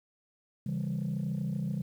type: chord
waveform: sine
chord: C# diminished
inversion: none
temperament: just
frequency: 138.59 / 166.31 / 199.57 Hz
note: C#3 / E3 / G3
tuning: 0 / +16 / +31 cents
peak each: -33 dBFS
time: 0.66-1.82 s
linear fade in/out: 5 ms
effects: tanh soft clip ceiling -26 dBFS + 10-bit